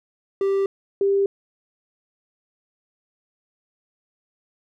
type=tone pair in turn; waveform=triangle / sine; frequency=392 / 395.9 Hz; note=G4 / G4; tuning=0 / +17 cents; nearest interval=unison; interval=17 cents; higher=second; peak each=-16 / -16 dBFS; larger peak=neither; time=0.41-0.66 / 1.01-1.26 s; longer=neither; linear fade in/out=2 ms; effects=none